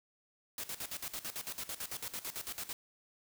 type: noise with tremolo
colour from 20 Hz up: white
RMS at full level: -40 dBFS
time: 0.58-2.73 s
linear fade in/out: 2 ms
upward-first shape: square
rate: 9 Hz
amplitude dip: 80%
effects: none